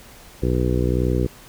harmonic tone, 61.74 Hz, B1, in tune, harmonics 1 / 2 / 3 / 4 / 5 / 6 / 7 / 8, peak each -22 / -23 / -27 / -29 / -27 / -26 / -30 / -30 dBFS, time 0.42-1.27 s, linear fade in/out 10 ms, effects pink hiss -45 dBFS RMS until 1.48 s

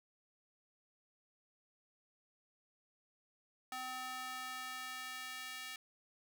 square tone with high-pass filter sweep, 256.3 Hz, C4, 36 cents flat, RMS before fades -45 dBFS, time 3.72-5.76 s, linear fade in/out 2 ms, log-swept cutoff 920 to 2100 Hz, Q 1.3, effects none

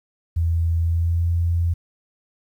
sine tone with pitch glide, 83.2 to 85.1 Hz, E2 to F2, +17 to -44 cents, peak -17 dBFS, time 0.36-1.74 s, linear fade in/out 10 ms, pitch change +39 cents, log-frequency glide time 0.81-1.28 s, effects 9-bit

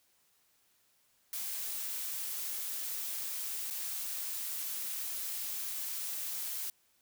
blue noise with dropouts, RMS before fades -38 dBFS, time 1.33-6.7 s, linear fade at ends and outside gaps 1 ms, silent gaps 3.702-3.708 s, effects white hiss -71 dBFS RMS until 7.01 s

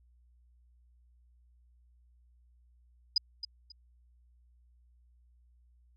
sine tone with echo, 4978 Hz, D#8, in tune, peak -22 dBFS, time 3.16-3.18 s, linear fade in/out 5 ms, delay 270 ms, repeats 2, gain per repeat -12 dB, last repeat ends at 3.72 s, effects added 60 Hz sine -61 dBFS peak until 5.96 s

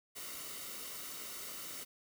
white noise with comb filter, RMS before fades -45 dBFS, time 0.15-1.85 s, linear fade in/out 20 ms, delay 1.2 ms, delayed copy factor -0.55, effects none

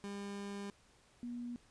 30% pulse / sine tone pair in turn, 200.9 / 241.1 Hz, G3 / B3, +43 / -41 cents, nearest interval minor third, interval 316 cents, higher second, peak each -39 / -40 dBFS, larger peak first, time 0.04-0.7 / 1.23-1.56 s, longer first, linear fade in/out 0 ms, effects pink hiss -67 dBFS RMS until 1.7 s + resampled to 22050 Hz

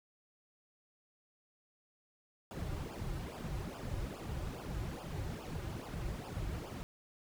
brown noise with flanger, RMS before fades -41 dBFS, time 2.51-6.83 s, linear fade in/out 0 ms, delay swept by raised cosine 0.49 to 4.59 ms, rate 2.4 Hz, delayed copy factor -1, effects none

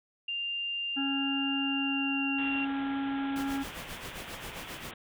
sine tone with pitch glide, 2794 to 2764 Hz, F7 to F7, 0 to -19 cents, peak -31 dBFS, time 0.28-2.65 s, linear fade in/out 5 ms, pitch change -19 cents, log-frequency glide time 1.59-2.53 s
harmonic tone, 274.9 Hz, C#4, 14 cents flat, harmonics 1 / 3 / 5 / 6, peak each -30 / -40 / -44 / -46 dBFS, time 0.96-3.64 s, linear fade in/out 20 ms
white low-pass noise, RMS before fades -45 dBFS, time 2.38-4.94 s, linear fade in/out 5 ms, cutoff 3500 Hz, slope 96 dB/octave
pink noise with tremolo, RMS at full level -41 dBFS, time 3.36-4.91 s, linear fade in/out 0 ms, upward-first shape sine, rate 7.5 Hz, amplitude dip 75%
effects none

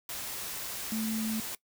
sine tone in noise, 220 Hz, A3, in tune, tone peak -30 dBFS, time 0.92-1.4 s, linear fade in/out 2 ms, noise white, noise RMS -38 dBFS, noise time 0.09-1.55 s, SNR +5 dB, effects noise-tail reverb RT60 0.1 s tail -20 dB re dry

